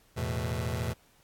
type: chord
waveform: sawtooth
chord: E suspended fourth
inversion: none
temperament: just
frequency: 82.41 / 109.88 / 123.61 Hz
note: E2 / A2 / B2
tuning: 0 / -2 / +2 cents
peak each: -30 dBFS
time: 0.16-0.94 s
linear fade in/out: 20 ms
effects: pink hiss -64 dBFS RMS until 1.23 s + AAC 64 kbps